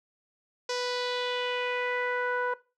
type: tone with low-pass filter sweep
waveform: sawtooth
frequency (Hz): 493.9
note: B4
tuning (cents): 0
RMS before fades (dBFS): -30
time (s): 0.69-2.54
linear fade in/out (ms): 5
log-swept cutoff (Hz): 5500 to 1300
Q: 3.1
effects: noise-tail reverb RT60 0.3 s tail -19 dB re dry